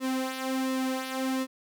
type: tone with flanger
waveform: sawtooth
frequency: 261.6 Hz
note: C4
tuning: in tune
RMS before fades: -30 dBFS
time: 0-1.47 s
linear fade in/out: 50 ms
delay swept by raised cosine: 1.3 to 3.7 ms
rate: 1.4 Hz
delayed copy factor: -0.65
effects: none